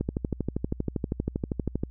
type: click train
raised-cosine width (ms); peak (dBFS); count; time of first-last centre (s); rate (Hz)
3; -14; 24; 0.01-1.835; 12.6
effects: added 61 Hz sine -41 dBFS peak until 1.9 s